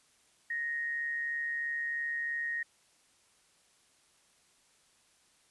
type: tone with amplitude modulation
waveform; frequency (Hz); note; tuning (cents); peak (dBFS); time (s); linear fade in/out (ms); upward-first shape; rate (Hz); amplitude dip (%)
sine; 1864.7; A#6; 0; -30; 0.5-2.63; 5; sine; 143; 40
effects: white hiss -67 dBFS RMS until 5.5 s + resampled to 24000 Hz